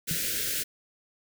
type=band-stop noise; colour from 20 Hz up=white; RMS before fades=-30 dBFS; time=0.07-0.64 s; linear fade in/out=20 ms; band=560 to 1400 Hz; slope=96 dB/octave
type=tone with exponential decay; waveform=sine; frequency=164.81 Hz; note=E3; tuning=in tune; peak=-25 dBFS; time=0.11-0.2 s; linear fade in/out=0 ms; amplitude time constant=19 ms
effects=none